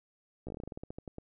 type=slowing click train; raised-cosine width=2 ms; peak=-28 dBFS; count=16; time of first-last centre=0.47-1.184 s; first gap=15 ms; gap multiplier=1.15; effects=none